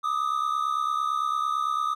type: tone pair together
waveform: triangle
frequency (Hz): 1197.1 / 1266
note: D6 / D#6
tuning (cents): +33 / +30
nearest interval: minor second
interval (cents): 97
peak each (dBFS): -25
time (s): 0.03-1.95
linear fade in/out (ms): 20
effects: none